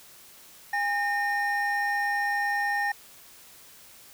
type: tone pair together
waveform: triangle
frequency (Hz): 814.4 / 1830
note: G#5 / A#6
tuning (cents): -34 / -32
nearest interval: octave + major second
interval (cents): 1402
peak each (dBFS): -26 / -25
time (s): 0.73-2.92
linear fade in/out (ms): 5
effects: white hiss -51 dBFS RMS until 4.13 s